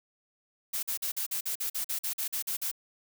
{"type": "noise bursts", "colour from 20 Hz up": "blue", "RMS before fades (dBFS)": -32, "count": 14, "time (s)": [0.73, 2.715], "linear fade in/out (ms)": 10, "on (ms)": 100, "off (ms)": 45, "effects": []}